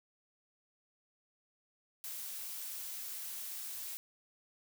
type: noise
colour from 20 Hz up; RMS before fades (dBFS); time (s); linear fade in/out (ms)
blue; -43; 2.04-3.97; 0
effects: none